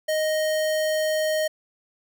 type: tone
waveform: square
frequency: 622.3 Hz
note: D#5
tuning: in tune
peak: -22 dBFS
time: 0.08-1.48 s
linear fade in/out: 10 ms
effects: none